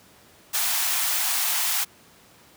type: high-pass noise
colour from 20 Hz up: white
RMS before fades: -24 dBFS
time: 0.53-1.85 s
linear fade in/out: 20 ms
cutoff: 670 Hz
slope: 96 dB/octave
effects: pink hiss -53 dBFS RMS until 2.56 s + high-pass 100 Hz 12 dB/octave